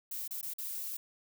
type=noise with dropouts; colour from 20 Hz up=violet; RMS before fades=-39 dBFS; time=0.11-0.97 s; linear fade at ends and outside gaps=5 ms; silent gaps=0.278-0.308 / 0.414-0.428 / 0.537-0.584 s; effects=none